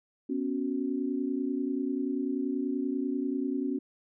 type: chord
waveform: sine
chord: B suspended second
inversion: none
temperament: equal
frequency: 246.9 / 277.2 / 370 Hz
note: B3 / C#4 / F#4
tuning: 0 / 0 / 0 cents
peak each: -33 / -30 / -36 dBFS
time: 0.29-3.79 s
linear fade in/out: 10 ms
effects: none